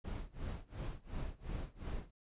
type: noise with tremolo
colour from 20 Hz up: brown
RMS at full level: -39 dBFS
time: 0.04-2.11 s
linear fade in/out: 10 ms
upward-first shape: sine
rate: 2.8 Hz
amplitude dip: 95%
effects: resampled to 8000 Hz